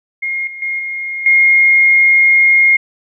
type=tone with level steps; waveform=sine; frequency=2139 Hz; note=C7; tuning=38 cents sharp; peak=-16 / -26 / -16 / -19 / -6 dBFS; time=0.22-2.77 s; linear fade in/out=10 ms; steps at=0.47 / 0.62 / 0.79 / 1.26 s; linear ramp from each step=2 ms; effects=none